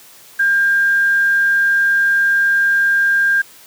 sine tone with quantisation, 1600 Hz, G6, 35 cents sharp, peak -11 dBFS, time 0.39-3.42 s, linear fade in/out 10 ms, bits 6, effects white hiss -43 dBFS RMS until 3.66 s + high-pass 100 Hz 12 dB/octave

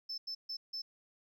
sine tone bursts at uneven times, 5274 Hz, E8, in tune, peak -36 dBFS, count 4, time 0.09-0.18 / 0.27-0.35 / 0.49-0.57 / 0.73-0.82 s, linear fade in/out 10 ms, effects tanh soft clip ceiling -35 dBFS + 13-bit

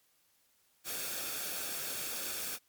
white noise with comb filter, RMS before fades -38 dBFS, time 0.84-2.59 s, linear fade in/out 50 ms, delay 1 ms, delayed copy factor -0.5, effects white hiss -71 dBFS RMS until 2.68 s + MP3 96 kbps

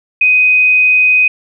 sine tone, 2504 Hz, D#7, 10 cents sharp, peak -6 dBFS, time 0.21-1.28 s, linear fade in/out 5 ms, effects none

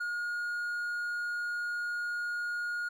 triangle tone, 1433 Hz, F6, 44 cents sharp, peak -30 dBFS, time 0-2.89 s, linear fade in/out 10 ms, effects none

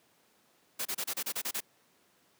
white noise bursts, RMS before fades -34 dBFS, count 9, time 0.79-1.606 s, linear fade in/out 10 ms, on 64 ms, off 30 ms, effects pink hiss -67 dBFS RMS until 2.39 s + high-pass 200 Hz 12 dB/octave

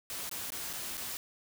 white noise with dropouts, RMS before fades -39 dBFS, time 0.1-1.17 s, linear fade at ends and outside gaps 1 ms, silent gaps 0.294-0.313 / 0.504-0.52 / 0.73-0.734 / 0.971-0.977 s, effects none

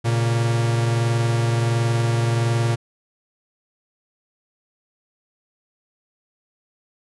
45% pulse tone pair together, 116.4 / 137.8 Hz, A#2 / C#3, -2 / -10 cents, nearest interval minor third, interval 292 cents, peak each -18 / -27 dBFS, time 0.04-2.76 s, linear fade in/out 20 ms, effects resampled to 24000 Hz

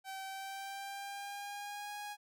sawtooth tone with pitch glide, 771 to 826.3 Hz, G5 to G#5, -29 to -9 cents, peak -38 dBFS, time 0.04-2.17 s, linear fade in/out 50 ms, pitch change +120 cents, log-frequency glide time 0.25-1.94 s, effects none

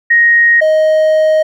sine / triangle tone pair in turn, 1873 / 625 Hz, A#6 / D#5, +8 / +8 cents, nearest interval octave + perfect fifth, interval 1900 cents, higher first, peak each -5 dBFS, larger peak neither, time 0.1-0.61 / 0.61-1.43 s, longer second, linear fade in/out 10 ms, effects none

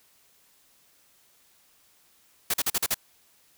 white noise bursts, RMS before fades -25 dBFS, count 6, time 2.5-2.944 s, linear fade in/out 5 ms, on 39 ms, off 42 ms, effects white hiss -62 dBFS RMS until 3.57 s

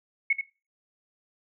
sine tone with echo, 2197 Hz, C#7, 16 cents flat, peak -19 dBFS, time 0.3-0.33 s, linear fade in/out 5 ms, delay 82 ms, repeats 1, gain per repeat -7 dB, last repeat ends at 0.412 s, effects noise-tail reverb RT60 0.3 s tail -19 dB re dry

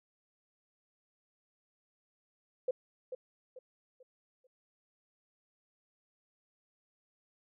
sine tone with echo, 510 Hz, C5, 44 cents flat, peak -28 dBFS, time 2.68-2.71 s, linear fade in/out 5 ms, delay 440 ms, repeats 4, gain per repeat -9 dB, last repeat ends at 4.47 s, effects none

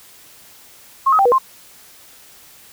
sine tone with pitch steps, 1079 / 1269 / 784 / 485.2 / 1053 Hz, C#6 / D#6 / G5 / B4 / C6, -47 / +34 / 0 / -31 / +11 cents, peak -10 dBFS, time 1.06-1.385 s, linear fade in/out 10 ms, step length 65 ms, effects white hiss -45 dBFS RMS until 2.72 s

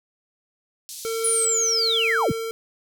pink band-pass noise, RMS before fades -37 dBFS, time 0.89-1.45 s, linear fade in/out 0 ms, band 4300 to 13000 Hz, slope 24 dB/octave
square tone with tremolo, 452.4 Hz, A4, 48 cents sharp, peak -25 dBFS, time 1.05-2.51 s, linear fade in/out 0 ms, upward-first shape sine, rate 1.2 Hz, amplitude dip 25%
sine linear sweep, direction down, 9956 to 57.6 Hz, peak -19 dBFS, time 1.24-2.32 s, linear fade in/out 5 ms
effects none

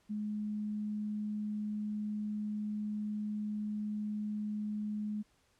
sine tone, 210.5 Hz, G#3, 24 cents sharp, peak -34 dBFS, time 0.09-5.23 s, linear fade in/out 20 ms, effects pink hiss -71 dBFS RMS until 5.59 s + low-pass 10000 Hz 12 dB/octave

